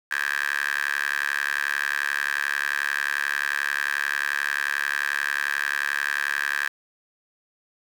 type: tone with high-pass filter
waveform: 10% pulse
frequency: 71.3 Hz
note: C#2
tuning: 49 cents sharp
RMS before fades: -26 dBFS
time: 0.11-6.68 s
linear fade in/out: 5 ms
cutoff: 1600 Hz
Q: 9
effects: 8-bit